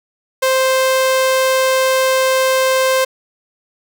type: tone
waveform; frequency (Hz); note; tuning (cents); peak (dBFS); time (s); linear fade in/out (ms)
sawtooth; 523.3; C5; 0; -8; 0.42-3.05; 10
effects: none